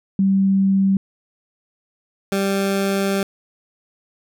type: tone pair in turn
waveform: sine / 20% pulse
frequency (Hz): 194 / 196.25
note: G3 / G3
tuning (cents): -18 / +2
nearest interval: unison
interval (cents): 20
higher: second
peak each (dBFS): -13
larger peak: neither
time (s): 0.19-0.97 / 2.32-3.23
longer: second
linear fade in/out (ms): 2
effects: none